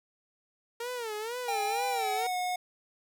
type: tone with vibrato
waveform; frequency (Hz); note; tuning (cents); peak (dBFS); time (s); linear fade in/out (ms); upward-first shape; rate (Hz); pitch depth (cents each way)
sawtooth; 459; A#4; -27; -30; 0.8-2.27; 5; sine; 2.1; 150
type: tone with pitch glide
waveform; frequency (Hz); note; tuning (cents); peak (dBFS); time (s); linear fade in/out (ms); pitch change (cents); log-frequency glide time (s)
square; 801 to 726.1; G5 to F#5; +37 to -33; -30; 1.48-2.56; 5; -170; 1.85-2.36
effects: none